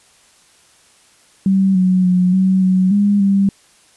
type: tone with pitch steps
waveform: sine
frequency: 192.7 / 184.7 / 181.4 / 188.6 / 186.1 / 203.3 / 197 Hz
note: G3 / F#3 / F#3 / F#3 / F#3 / G#3 / G3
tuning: -29 / -3 / -34 / +33 / +10 / -37 / +9 cents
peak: -10 dBFS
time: 1.46-3.49 s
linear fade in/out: 2 ms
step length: 290 ms
effects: white hiss -51 dBFS RMS until 3.96 s + resampled to 24000 Hz